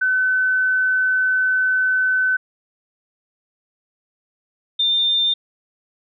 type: tone pair in turn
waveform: sine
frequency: 1515 / 3603 Hz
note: F#6 / A7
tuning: +40 / +40 cents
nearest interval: octave + minor third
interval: 1500 cents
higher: second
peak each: -15 dBFS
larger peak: neither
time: 0.01-2.37 / 4.79-5.34 s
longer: first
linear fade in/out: 10 ms
effects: none